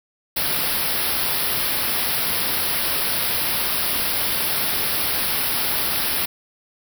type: band-stop noise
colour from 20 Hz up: white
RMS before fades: -22 dBFS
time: 0.36-6.26 s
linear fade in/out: 10 ms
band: 5400 to 9700 Hz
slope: 96 dB/octave
effects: none